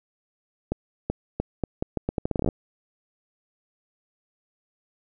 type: accelerating click train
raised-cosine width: 2 ms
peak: -11 dBFS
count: 17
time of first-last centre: 0.72-2.488 s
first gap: 380 ms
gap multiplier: 0.79
effects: none